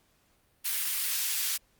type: high-pass noise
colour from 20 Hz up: white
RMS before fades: -30 dBFS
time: 0.64-1.58 s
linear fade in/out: 20 ms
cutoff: 1900 Hz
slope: 12 dB/octave
effects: pink hiss -68 dBFS RMS until 1.79 s + Opus 48 kbps